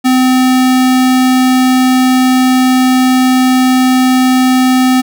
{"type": "tone", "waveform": "square", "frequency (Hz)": 256.5, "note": "C4", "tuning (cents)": -34, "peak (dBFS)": -7, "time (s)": [0.04, 5.02], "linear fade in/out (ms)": 20, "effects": []}